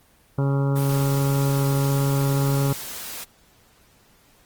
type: harmonic tone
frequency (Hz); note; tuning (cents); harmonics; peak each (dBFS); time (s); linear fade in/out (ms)
138.59; C#3; 0; 1 / 2 / 3 / 4 / 6 / 7 / 8 / 9 / 10; -19 / -28 / -30 / -32 / -36 / -39 / -40 / -41 / -40; 0.38-2.73; 5
type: noise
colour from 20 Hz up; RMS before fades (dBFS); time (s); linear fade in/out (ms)
white; -34; 0.75-3.25; 20
effects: pink hiss -57 dBFS RMS until 4.45 s + Opus 24 kbps